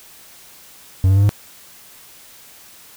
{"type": "tone with pitch steps", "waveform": "triangle", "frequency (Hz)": [94, 96.75, 99.59, 102.51], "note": ["F#2", "G2", "G2", "G#2"], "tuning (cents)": [28, -22, 28, -22], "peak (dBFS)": -8, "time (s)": [1.04, 1.292], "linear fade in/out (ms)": 0, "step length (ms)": 63, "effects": ["white hiss -44 dBFS RMS until 2.96 s"]}